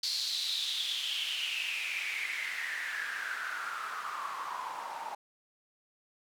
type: noise with band-pass filter sweep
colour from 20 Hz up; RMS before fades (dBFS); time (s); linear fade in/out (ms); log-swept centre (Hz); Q
white; -36; 0.03-5.15; 5; 4500 to 850; 7.1
effects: none